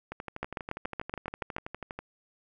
two click trains, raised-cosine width 0.5 ms, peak -22 / -17 dBFS, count 24 / 9, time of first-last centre 0.12-1.99 / 0.43-1.565 s, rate 12.3 / 7.05 Hz, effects none

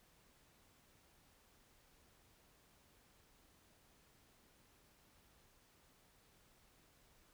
silence, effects pink hiss -70 dBFS RMS until 7.33 s

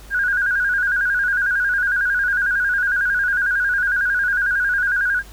sine tone with vibrato, 1541 Hz, G6, 30 cents flat, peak -16 dBFS, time 0.1-5.23 s, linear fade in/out 50 ms, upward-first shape square, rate 11 Hz, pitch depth 76 cents each way, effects added 50 Hz sine -39 dBFS peak until 5.32 s + pink hiss -45 dBFS RMS until 5.32 s

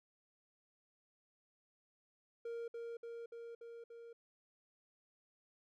triangle tone with echo, 466.2 Hz, A#4, in tune, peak -39 dBFS, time 2.45-2.68 s, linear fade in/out 5 ms, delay 290 ms, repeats 5, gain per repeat -2 dB, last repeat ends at 4.13 s, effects none

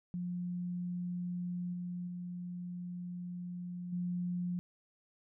sine tone with level steps, 177.4 Hz, F3, 27 cents sharp, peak -35 / -37 / -39 / -33 dBFS, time 0.14-4.59 s, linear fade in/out 0 ms, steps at 1.73 / 2.07 / 3.92 s, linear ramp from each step 10 ms, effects none

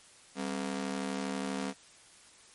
sawtooth ring-modulated tone, 232 Hz, A#3, 8 cents flat, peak -26 dBFS, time 0.35-1.74 s, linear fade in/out 50 ms, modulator 36.2 Hz, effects white hiss -57 dBFS RMS until 2.54 s + MP3 48 kbps

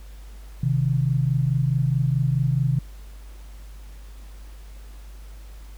sine tone pair together, 130.4 / 155.07 Hz, C3 / D#3, -5 / -6 cents, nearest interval minor third, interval 299 cents, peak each -20 / -23 dBFS, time 0.63-2.79 s, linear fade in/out 5 ms, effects added 50 Hz sine -38 dBFS peak until 5.77 s + pink hiss -53 dBFS RMS until 5.77 s

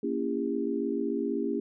sine chord, A# diminished seventh, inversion none, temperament just, 233.1 / 279.7 / 335.6 / 402.8 Hz, A#3 / C#4 / E4 / G4, 0 / +16 / +31 / +47 cents, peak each -33 / -32 / -34 / -32 dBFS, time 0.03-1.6 s, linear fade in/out 5 ms, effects none

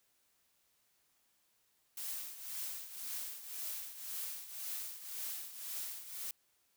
blue noise with tremolo, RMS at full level -40 dBFS, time 1.97-6.31 s, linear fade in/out 2 ms, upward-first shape triangle, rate 1.9 Hz, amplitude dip 75%, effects white hiss -75 dBFS RMS until 6.76 s

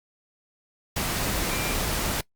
sine tone in noise, 2371 Hz, D7, 16 cents sharp, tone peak -34 dBFS, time 1.51-1.74 s, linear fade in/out 5 ms, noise pink, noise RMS -27 dBFS, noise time 0.96-2.21 s, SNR -10 dB, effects noise-tail reverb RT60 0.1 s tail -22 dB re dry + Opus 48 kbps

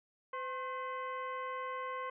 harmonic tone with a mistuned harmonic, 510 Hz, C5, 44 cents flat, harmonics 1 / 2 / 3 / 4 / 5 / 6, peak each -43 / -39 / -49 / -48 / -59 / -60 dBFS, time 0.33-2.1 s, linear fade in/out 5 ms, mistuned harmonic 2, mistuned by +79 cents, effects none

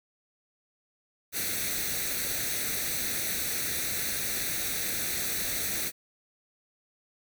white noise with comb filter, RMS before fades -31 dBFS, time 1.32-5.92 s, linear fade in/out 50 ms, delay 0.49 ms, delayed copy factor +0.7, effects none

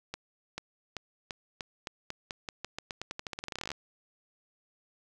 accelerating click train, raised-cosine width 0.2 ms, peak -19 dBFS, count 30, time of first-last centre 0.14-3.717 s, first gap 440 ms, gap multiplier 0.88, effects none

